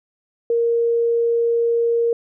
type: tone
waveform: sine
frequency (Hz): 466.7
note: A#4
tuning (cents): +2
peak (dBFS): -15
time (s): 0.5-2.13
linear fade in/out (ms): 2
effects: none